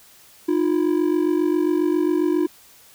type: ring-modulated tone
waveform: triangle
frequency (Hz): 330.7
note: E4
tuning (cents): +6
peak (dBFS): -12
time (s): 0.48-2.47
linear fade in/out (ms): 10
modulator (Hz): 23.7
effects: white hiss -50 dBFS RMS until 2.94 s